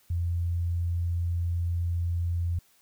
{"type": "tone", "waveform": "sine", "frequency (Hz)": 86, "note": "F2", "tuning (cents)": -26, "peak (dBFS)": -25, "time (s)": [0.1, 2.59], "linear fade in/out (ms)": 5, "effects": ["white hiss -63 dBFS RMS until 2.81 s"]}